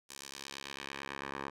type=tone with band-pass filter sweep; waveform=10% pulse; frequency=69 Hz; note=C#2; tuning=7 cents flat; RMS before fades=-44 dBFS; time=0.09-1.5 s; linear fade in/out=10 ms; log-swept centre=7600 to 1100 Hz; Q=0.98; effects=none